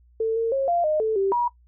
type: tone with pitch steps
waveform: sine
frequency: 446.7 / 455.9 / 542 / 692 / 614 / 439.1 / 390.3 / 961 Hz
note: A4 / A#4 / C#5 / F5 / D#5 / A4 / G4 / B5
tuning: +26 / -39 / -39 / -16 / -23 / -4 / -8 / -48 cents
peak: -19 dBFS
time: 0.2-1.48 s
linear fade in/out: 5 ms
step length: 160 ms
effects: noise-tail reverb RT60 0.1 s tail -18 dB re dry + added 60 Hz sine -53 dBFS peak until 1.67 s